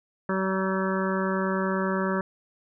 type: harmonic tone with a mistuned harmonic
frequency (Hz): 190.2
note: F#3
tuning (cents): +48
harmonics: 1 / 2 / 3 / 5 / 6 / 7 / 8 / 9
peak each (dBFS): -27 / -30 / -32 / -34 / -35 / -35 / -36 / -37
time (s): 0.29-2.21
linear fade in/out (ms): 2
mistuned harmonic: 8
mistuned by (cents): +27
effects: none